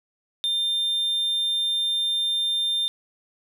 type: tone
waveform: triangle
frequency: 3600 Hz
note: A7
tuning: 39 cents sharp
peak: -20 dBFS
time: 0.44-2.88 s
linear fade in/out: 0 ms
effects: none